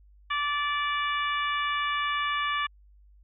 harmonic tone, 582 Hz, D5, 16 cents flat, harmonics 2 / 3 / 4 / 5 / 6, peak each -28 / -32 / -34 / -36 / -38 dBFS, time 0.3-2.67 s, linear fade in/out 10 ms, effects added 50 Hz sine -53 dBFS peak until 3.23 s

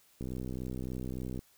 click train, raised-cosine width 3 ms, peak -26 dBFS, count 76, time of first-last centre 0.21-1.391 s, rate 63.5 Hz, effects white hiss -65 dBFS RMS until 1.57 s

